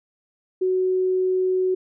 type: tone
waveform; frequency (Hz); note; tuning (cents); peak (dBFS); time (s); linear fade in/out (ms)
sine; 371.5; F#4; +7; -18; 0.61-1.75; 10
effects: none